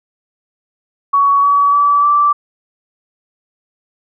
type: tone with pitch steps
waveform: sine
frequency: 1123 / 1137.4 / 1151.9 / 1166.6 Hz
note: C#6 / C#6 / D6 / D6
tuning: +22 / +44 / -34 / -12 cents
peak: -8 dBFS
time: 1.13-2.33 s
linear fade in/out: 10 ms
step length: 300 ms
effects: none